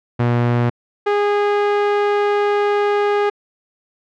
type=tone pair in turn; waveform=sawtooth; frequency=120.2 / 410.7 Hz; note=B2 / G#4; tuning=-46 / -19 cents; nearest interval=octave + major sixth; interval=2127 cents; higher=second; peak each=-10 dBFS; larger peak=neither; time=0.19-0.7 / 1.06-3.3 s; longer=second; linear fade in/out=10 ms; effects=low-pass 2000 Hz 12 dB/octave